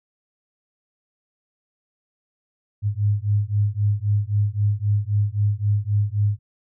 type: beating tone pair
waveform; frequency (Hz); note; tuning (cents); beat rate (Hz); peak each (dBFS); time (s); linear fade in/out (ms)
sine; 101.5 / 105.3; G#2 / G#2; -39 / +24; 3.8; -21; 2.82-6.39; 50
effects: none